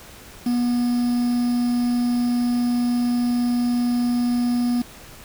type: tone with quantisation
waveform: triangle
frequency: 242.5 Hz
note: B3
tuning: 31 cents flat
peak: -16 dBFS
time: 0.46-4.82 s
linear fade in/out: 5 ms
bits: 6
effects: pink hiss -43 dBFS RMS until 5.24 s